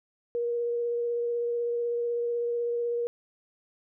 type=tone with vibrato; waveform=sine; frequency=474.5 Hz; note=A#4; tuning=31 cents sharp; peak=-26 dBFS; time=0.35-3.07 s; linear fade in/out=0 ms; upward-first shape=triangle; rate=16 Hz; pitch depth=13 cents each way; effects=none